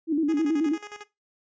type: tone with vibrato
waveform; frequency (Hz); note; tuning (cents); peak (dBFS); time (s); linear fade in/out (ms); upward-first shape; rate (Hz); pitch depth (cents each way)
sine; 306; D#4; -29; -20; 0.07-0.78; 50; square; 9.3; 100
type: tone with tremolo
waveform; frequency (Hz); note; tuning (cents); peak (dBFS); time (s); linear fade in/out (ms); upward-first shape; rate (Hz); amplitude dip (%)
10% pulse; 415.3; G#4; 0; -29; 0.28-1.04; 20; square; 11; 75
effects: noise-tail reverb RT60 0.2 s tail -17 dB re dry + resampled to 16000 Hz